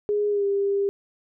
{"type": "tone with pitch glide", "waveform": "sine", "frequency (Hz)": [414.4, 398.9], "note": ["G#4", "G4"], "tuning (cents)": [-4, 30], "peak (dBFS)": -20, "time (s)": [0.09, 0.89], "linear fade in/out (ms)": 0, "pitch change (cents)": -66, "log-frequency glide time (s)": [0.29, 0.45], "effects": []}